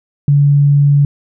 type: tone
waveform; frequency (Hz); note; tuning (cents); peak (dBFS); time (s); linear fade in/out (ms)
sine; 143.1; D3; -45; -6; 0.28-1.05; 2
effects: none